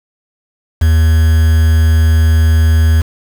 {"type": "tone with quantisation", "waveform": "triangle", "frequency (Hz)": 80, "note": "D#2", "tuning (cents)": 49, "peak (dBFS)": -4, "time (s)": [0.81, 3.02], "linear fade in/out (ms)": 10, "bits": 4, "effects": []}